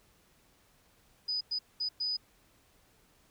sine tone bursts at uneven times, 4978 Hz, D#8, in tune, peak -30 dBFS, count 4, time 1.28-1.41 / 1.51-1.59 / 1.8-1.89 / 2-2.17 s, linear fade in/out 10 ms, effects pink hiss -66 dBFS RMS until 3.3 s

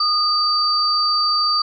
sine tone pair together, 1227 / 4633 Hz, D#6 / D8, -25 / -24 cents, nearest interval octave + major seventh, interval 2301 cents, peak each -19 / -17 dBFS, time 0-1.62 s, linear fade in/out 5 ms, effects none

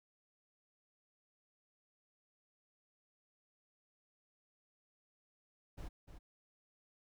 brown noise with echo, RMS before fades -45 dBFS, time 5.77-5.89 s, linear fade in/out 20 ms, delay 300 ms, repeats 1, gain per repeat -8 dB, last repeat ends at 6.19 s, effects none

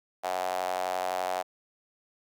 sawtooth tone with high-pass filter, 91.8 Hz, F#2, 13 cents flat, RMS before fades -31 dBFS, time 0.23-1.43 s, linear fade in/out 20 ms, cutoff 700 Hz, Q 5.5, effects none

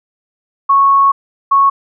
sine tone pair in turn, 1104 / 1104 Hz, C#6 / C#6, -7 / -7 cents, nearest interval unison, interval 0 cents, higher neither, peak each -6 dBFS, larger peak neither, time 0.69-1.12 / 1.51-1.7 s, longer first, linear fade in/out 10 ms, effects none

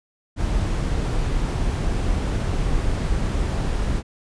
brown noise, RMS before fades -22 dBFS, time 0.36-4.03 s, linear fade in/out 50 ms, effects resampled to 22050 Hz

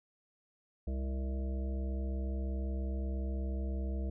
harmonic tone with a mistuned harmonic, 65.6 Hz, C2, 5 cents sharp, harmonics 1 / 3 / 5 / 7 / 9 / 10, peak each -33 / -43 / -47 / -50 / -52 / -53 dBFS, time 0.87-4.1 s, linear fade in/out 5 ms, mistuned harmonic 3, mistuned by +27 cents, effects none

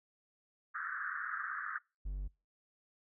pink band-pass noise, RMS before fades -40 dBFS, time 0.74-1.79 s, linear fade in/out 20 ms, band 1200 to 1800 Hz, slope 96 dB/octave
triangle tone, 47.94 Hz, G1, 38 cents flat, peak -34 dBFS, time 2.05-2.28 s, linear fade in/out 10 ms
effects noise-tail reverb RT60 0.3 s tail -26 dB re dry

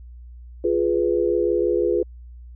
sine chord, F diminished, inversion none, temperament equal, 349.2 / 415.3 / 493.9 Hz, F4 / Ab4 / Cb5, 0 / 0 / 0 cents, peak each -21 / -22 / -23 dBFS, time 0.64-2.03 s, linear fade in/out 5 ms, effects added 60 Hz sine -38 dBFS peak until 2.55 s

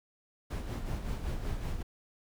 brown noise with tremolo, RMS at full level -33 dBFS, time 0.5-1.83 s, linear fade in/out 10 ms, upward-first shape sine, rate 5.3 Hz, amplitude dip 50%, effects none

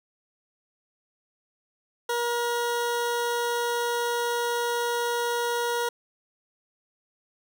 20% pulse tone, 476 Hz, A#4, 36 cents sharp, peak -20 dBFS, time 2.09-5.89 s, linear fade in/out 5 ms, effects none

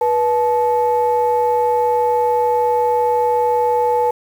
sine tone pair together, 486.3 / 866.5 Hz, B4 / A5, -27 / -27 cents, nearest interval minor seventh, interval 1000 cents, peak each -15 dBFS, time 0.01-4.11 s, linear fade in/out 5 ms, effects tanh soft clip ceiling -7 dBFS + 7-bit

